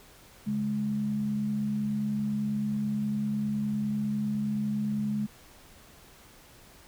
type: tone pair together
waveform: sine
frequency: 140.16 / 210 Hz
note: C#3 / G#3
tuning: +19 / +19 cents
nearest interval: perfect fifth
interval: 700 cents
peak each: -36 / -27 dBFS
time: 0.46-5.27 s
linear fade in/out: 20 ms
effects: pink hiss -54 dBFS RMS until 6.87 s